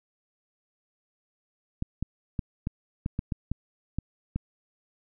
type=clicks; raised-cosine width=5 ms; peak=-16 dBFS; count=10; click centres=1.824 / 2.026 / 2.392 / 2.671 / 3.061 / 3.191 / 3.322 / 3.516 / 3.986 / 4.36 s; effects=none